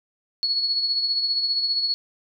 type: tone with tremolo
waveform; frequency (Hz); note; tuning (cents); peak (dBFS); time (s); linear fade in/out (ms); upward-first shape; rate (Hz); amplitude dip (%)
sine; 4373; C#8; -24; -18; 0.43-1.94; 0; triangle; 15; 55
effects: none